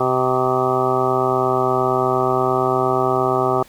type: harmonic tone with a mistuned harmonic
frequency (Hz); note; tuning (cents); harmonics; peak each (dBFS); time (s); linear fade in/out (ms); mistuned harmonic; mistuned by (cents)
128.6; C3; -30; 1 / 2 / 3 / 4 / 5 / 6 / 7 / 8 / 9 / 10; -27 / -28 / -20 / -28 / -23 / -23 / -28 / -32 / -23 / -27; 0-3.63; 5; 10; -41
effects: pink hiss -47 dBFS RMS until 3.68 s